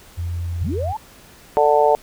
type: tone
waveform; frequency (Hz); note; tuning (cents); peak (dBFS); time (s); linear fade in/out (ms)
sine; 86; F2; -26; -22; 0.17-0.93; 20
type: linear sweep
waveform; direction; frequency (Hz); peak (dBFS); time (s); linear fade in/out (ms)
sine; up; 58 to 910; -23; 0.61-0.97; 5
type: harmonic tone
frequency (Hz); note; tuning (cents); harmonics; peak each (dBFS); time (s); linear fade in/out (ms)
147.9; D3; +13; 3 / 4 / 5 / 6; -17 / -17 / -18 / -18; 1.57-1.95; 0
effects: pink hiss -46 dBFS RMS until 2.02 s